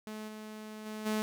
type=tone with level steps; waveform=sawtooth; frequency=215.3 Hz; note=A3; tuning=37 cents flat; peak=-36 / -39 / -35 / -26 dBFS; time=0.07-1.22 s; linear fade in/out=0 ms; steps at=0.27 / 0.85 / 1.05 s; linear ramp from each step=20 ms; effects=none